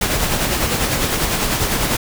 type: noise with tremolo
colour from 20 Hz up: pink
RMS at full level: -17 dBFS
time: 0.01-1.97 s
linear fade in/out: 5 ms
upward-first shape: sine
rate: 10 Hz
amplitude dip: 40%
effects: none